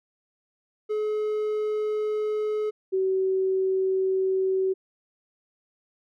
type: tone pair in turn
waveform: triangle / sine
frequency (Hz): 426.1 / 379.6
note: G#4 / F#4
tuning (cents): +44 / +44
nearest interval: major second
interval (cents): 200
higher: first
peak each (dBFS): -22 / -21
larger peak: second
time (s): 0.89-2.71 / 2.92-4.74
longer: neither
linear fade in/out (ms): 20
effects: none